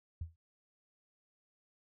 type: tone with exponential decay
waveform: sine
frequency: 82.6 Hz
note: E2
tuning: 4 cents sharp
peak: -34 dBFS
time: 0.21-0.36 s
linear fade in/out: 5 ms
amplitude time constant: 31 ms
effects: none